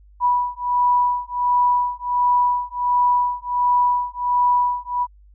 sine beating tone pair, 980 / 981.4 Hz, B5 / B5, -14 / -11 cents, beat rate 1.4 Hz, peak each -19 / -19 dBFS, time 0.2-5.07 s, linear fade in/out 50 ms, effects added 50 Hz sine -46 dBFS peak until 5.34 s

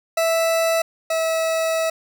40% pulse tone pair in turn, 658 / 648.9 Hz, E5 / E5, -3 / -27 cents, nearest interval unison, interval 24 cents, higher first, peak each -16 / -18 dBFS, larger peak first, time 0.17-0.82 / 1.1-1.9 s, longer second, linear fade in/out 5 ms, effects none

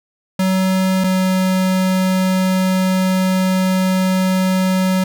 square tone pair in turn, 188.1 / 186.91 Hz, F#3 / F#3, +29 / +18 cents, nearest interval unison, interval 11 cents, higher first, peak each -14 dBFS, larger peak neither, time 0.39-1.04 / 1.04-5.04 s, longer second, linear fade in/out 5 ms, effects none

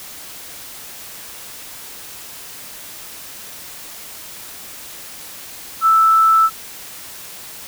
sine tone, 1318.5 Hz, E6, in tune, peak -9 dBFS, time 5.81-6.5 s, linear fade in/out 50 ms, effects white hiss -35 dBFS RMS until 7.67 s

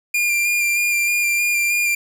45% pulse tone with vibrato, 2397 Hz, D7, 35 cents sharp, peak -16 dBFS, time 0.14-1.95 s, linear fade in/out 5 ms, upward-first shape square, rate 3.2 Hz, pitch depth 14 cents each way, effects none

